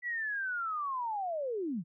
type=linear sweep; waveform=sine; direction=down; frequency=1975.5 to 146.83 Hz; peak=-32 dBFS; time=0.02-1.84 s; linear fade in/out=50 ms; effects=none